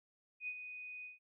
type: tone with ADSR envelope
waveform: sine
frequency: 2489 Hz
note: D#7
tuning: in tune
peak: -37 dBFS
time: 0.4-1.19 s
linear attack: 77 ms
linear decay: 60 ms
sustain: -8 dB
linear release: 150 ms
effects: none